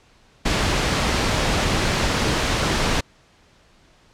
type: noise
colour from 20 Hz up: pink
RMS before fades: -20 dBFS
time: 0.45-3.01 s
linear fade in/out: 10 ms
effects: pink hiss -55 dBFS RMS until 4.13 s + low-pass 6000 Hz 12 dB/octave